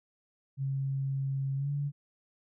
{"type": "tone with pitch glide", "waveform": "sine", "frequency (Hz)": [136.1, 143.2], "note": ["C#3", "D3"], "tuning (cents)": [-31, -43], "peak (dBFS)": -29, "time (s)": [0.57, 1.92], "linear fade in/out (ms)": 50, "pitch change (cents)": 88, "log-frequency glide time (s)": [1.56, 1.7], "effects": []}